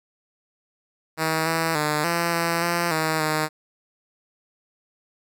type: tone with pitch steps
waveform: 5% pulse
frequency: 159.6 / 163.4 / 150.9 / 170.1 / 168.4 / 171.8 / 158.3 / 154.9 Hz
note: D#3 / E3 / D3 / F3 / E3 / F3 / D#3 / D#3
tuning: +44 / -15 / +47 / -45 / +37 / -28 / +30 / -7 cents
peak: -10 dBFS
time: 1.17-3.49 s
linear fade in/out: 50 ms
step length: 290 ms
effects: none